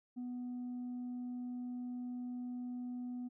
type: tone with tanh clipping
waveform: sine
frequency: 246.9 Hz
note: B3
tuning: in tune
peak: -40 dBFS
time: 0.16-3.29 s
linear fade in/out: 20 ms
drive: 1 dB
effects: none